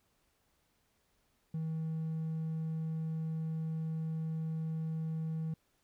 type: tone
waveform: triangle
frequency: 160 Hz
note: D#3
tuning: 49 cents sharp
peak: -31 dBFS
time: 1.54-5.54 s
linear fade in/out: 5 ms
effects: tanh soft clip ceiling -28 dBFS + pink hiss -75 dBFS RMS until 5.83 s